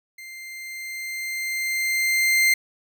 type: tone with level ramp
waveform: 40% pulse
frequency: 2093 Hz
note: C7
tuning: in tune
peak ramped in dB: -37 to -14 dBFS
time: 0.18-2.54 s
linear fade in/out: 5 ms
effects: none